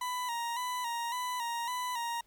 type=tone with vibrato; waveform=40% pulse; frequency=966 Hz; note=B5; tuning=39 cents flat; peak=-32 dBFS; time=0.01-2.21 s; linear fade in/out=5 ms; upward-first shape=square; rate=1.8 Hz; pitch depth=53 cents each way; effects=pink hiss -69 dBFS RMS until 2.26 s